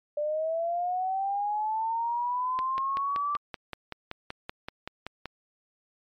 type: linear sweep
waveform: sine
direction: up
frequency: 587.3 to 1174.7 Hz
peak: -26 dBFS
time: 0.17-3.37 s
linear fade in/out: 5 ms
type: click train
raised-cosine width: 0.3 ms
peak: -19 dBFS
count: 15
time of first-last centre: 2.59-5.257 s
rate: 5.25 Hz
effects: MP3 96 kbps